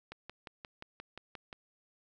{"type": "click train", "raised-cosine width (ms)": 0.3, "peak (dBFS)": -28, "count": 9, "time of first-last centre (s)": [0.12, 1.528], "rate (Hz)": 5.68, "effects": []}